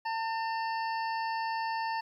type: harmonic tone with a mistuned harmonic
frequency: 900 Hz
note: A5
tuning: 39 cents sharp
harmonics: 1 / 2 / 3 / 5 / 6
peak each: -31 / -39 / -44 / -46 / -49 dBFS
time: 0.05-2.01 s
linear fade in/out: 10 ms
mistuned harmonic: 6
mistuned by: -53 cents
effects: 11-bit